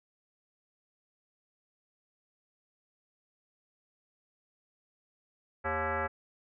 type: tone with frequency modulation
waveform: sine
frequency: 397 Hz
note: G4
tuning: 22 cents sharp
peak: -29 dBFS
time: 5.64-6.08 s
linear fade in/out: 20 ms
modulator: 315 Hz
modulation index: 4.7
effects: none